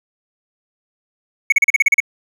triangle tone bursts, 2217 Hz, C#7, in tune, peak -6 dBFS, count 9, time 1.5-2.003 s, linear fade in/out 5 ms, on 23 ms, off 37 ms, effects none

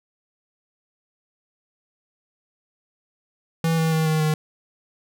square tone with pitch steps, 163.8 / 161.45 / 159.14 / 156.86 / 154.61 Hz, E3 / E3 / D#3 / D#3 / D#3, -11 / -36 / +39 / +14 / -11 cents, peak -19 dBFS, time 3.64-4.34 s, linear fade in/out 2 ms, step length 140 ms, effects none

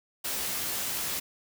white noise with comb filter, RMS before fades -32 dBFS, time 0.24-1.2 s, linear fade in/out 10 ms, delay 15 ms, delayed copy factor +0.5, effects none

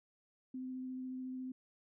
sine tone with vibrato, 257.2 Hz, C4, 30 cents flat, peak -40 dBFS, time 0.54-1.52 s, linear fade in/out 5 ms, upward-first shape triangle, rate 14 Hz, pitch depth 11 cents each way, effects none

